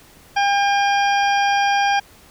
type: harmonic tone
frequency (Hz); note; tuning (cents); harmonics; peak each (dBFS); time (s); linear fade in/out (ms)
803; G5; +41; 1 / 2 / 3 / 4 / 6 / 7; -16 / -22 / -26 / -28 / -32 / -33; 0.36-2; 10
effects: pink hiss -48 dBFS RMS until 2.3 s